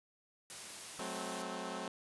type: high-pass noise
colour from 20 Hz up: white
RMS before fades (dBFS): -47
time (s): 0.5-1.42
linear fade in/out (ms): 0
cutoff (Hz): 110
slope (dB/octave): 12
type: chord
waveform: 10% pulse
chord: F# diminished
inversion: none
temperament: equal with one note detuned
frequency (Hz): 185 / 216.5 / 261.6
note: F#3 / A3 / C4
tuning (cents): 0 / -28 / 0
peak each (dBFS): -36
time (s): 0.99-1.88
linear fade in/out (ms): 2
effects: resampled to 24000 Hz